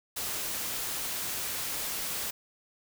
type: noise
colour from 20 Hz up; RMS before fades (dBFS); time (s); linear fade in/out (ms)
white; -34; 0.16-2.31; 10
effects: none